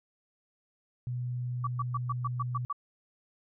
sine tone, 123.47 Hz, B2, in tune, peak -31 dBFS, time 1.07-2.65 s, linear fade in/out 0 ms
sine tone bursts, 1149 Hz, D6, 38 cents flat, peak -29 dBFS, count 8, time 1.64-2.728 s, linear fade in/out 5 ms, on 31 ms, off 120 ms
effects none

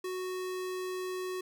square tone, 369.3 Hz, F#4, 3 cents flat, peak -35 dBFS, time 0.04-1.41 s, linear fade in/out 5 ms, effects none

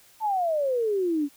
sine exponential sweep, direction down, 900 to 277.2 Hz, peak -22 dBFS, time 0.2-1.29 s, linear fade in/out 50 ms, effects white hiss -56 dBFS RMS until 1.36 s

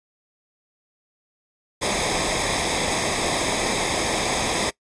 pink noise with comb filter, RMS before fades -23 dBFS, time 1.81-4.71 s, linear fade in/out 20 ms, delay 0.69 ms, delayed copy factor -0.7, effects noise-tail reverb RT60 0.1 s tail -21 dB re dry + resampled to 22050 Hz

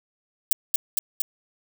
violet noise with echo, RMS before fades -18 dBFS, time 0.51-0.53 s, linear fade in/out 2 ms, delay 230 ms, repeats 3, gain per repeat -2 dB, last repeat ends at 1.22 s, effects none

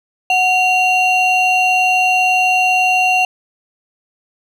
triangle ring-modulated tone, 1748 Hz, A6, 12 cents flat, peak -6 dBFS, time 0.3-3.25 s, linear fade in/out 2 ms, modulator 1010 Hz, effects none

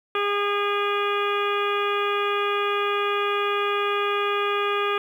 harmonic tone with a mistuned harmonic, 407.5 Hz, G#4, 33 cents flat, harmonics 1 / 2 / 3 / 4 / 5 / 6 / 7 / 8, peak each -25 / -35 / -25 / -33 / -37 / -31 / -36 / -36 dBFS, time 0.15-4.98 s, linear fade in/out 2 ms, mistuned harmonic 8, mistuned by +53 cents, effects 9-bit

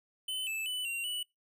square tone with pitch steps, 3035 / 2628 / 2990 / 2756 / 2957 Hz, F#7 / E7 / F#7 / F7 / F#7, +43 / -6 / +17 / -24 / -2 cents, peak -34 dBFS, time 0.28-1.23 s, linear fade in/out 5 ms, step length 190 ms, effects noise-tail reverb RT60 0.2 s tail -25 dB re dry

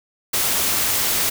white noise, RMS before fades -20 dBFS, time 0.33-1.3 s, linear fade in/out 10 ms, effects none

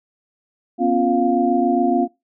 sine tone cluster, 245 / 272.1 / 348.2 / 702 Hz, B3 / C#4 / F4 / F5, -14 / -32 / -5 / +9 cents, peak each -20 dBFS, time 0.78-2.08 s, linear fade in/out 50 ms, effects noise-tail reverb RT60 0.2 s tail -19 dB re dry

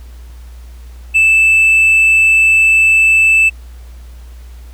triangle tone with hard clipping, 2637 Hz, E7, in tune, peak -5 dBFS, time 1.14-3.5 s, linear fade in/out 20 ms, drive 1 dB, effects added 60 Hz sine -30 dBFS peak until 4.73 s + pink hiss -47 dBFS RMS until 4.73 s

